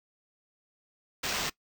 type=noise with sample-and-hold; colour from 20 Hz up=white; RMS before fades=-32 dBFS; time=1.23-1.5 s; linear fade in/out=10 ms; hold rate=11025 Hz; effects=noise-tail reverb RT60 0.1 s tail -20 dB re dry